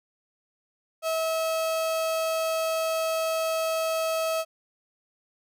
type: tone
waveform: 35% pulse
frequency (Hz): 646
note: E5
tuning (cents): -35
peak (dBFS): -23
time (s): 1.02-4.45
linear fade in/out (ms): 50
effects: none